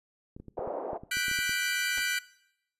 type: clicks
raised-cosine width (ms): 3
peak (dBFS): -31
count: 12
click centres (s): 0.365 / 0.4 / 0.483 / 0.592 / 0.675 / 0.932 / 1.035 / 1.17 / 1.283 / 1.314 / 1.389 / 1.494
type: band-pass noise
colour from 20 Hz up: pink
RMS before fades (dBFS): -35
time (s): 0.57-0.98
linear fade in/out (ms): 10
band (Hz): 430 to 750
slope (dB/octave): 24
type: chord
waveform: sawtooth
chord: G major seventh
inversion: third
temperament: equal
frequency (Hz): 1480 / 1568 / 1975.5 / 2349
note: F#6 / G6 / B6 / D7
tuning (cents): 0 / 0 / 0 / 0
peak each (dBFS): -28 / -32 / -32 / -31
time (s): 1.11-2.19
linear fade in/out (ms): 5
type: noise with exponential decay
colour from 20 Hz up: pink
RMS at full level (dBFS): -36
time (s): 1.97-2.04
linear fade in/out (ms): 5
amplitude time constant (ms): 15
effects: noise-tail reverb RT60 0.8 s tail -20 dB re dry + resampled to 32000 Hz